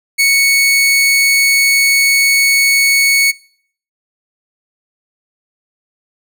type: tone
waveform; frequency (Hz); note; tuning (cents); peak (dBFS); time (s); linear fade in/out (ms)
sawtooth; 2217; C#7; 0; -5; 0.18-3.32; 20
effects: noise-tail reverb RT60 0.6 s tail -24 dB re dry